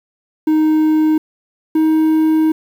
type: tone pair in turn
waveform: triangle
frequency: 311.1 / 315.1 Hz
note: D#4 / D#4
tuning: 0 / +22 cents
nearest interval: unison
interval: 22 cents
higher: second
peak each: -8 dBFS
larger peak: neither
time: 0.47-1.18 / 1.75-2.52 s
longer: second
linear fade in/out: 5 ms
effects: 7-bit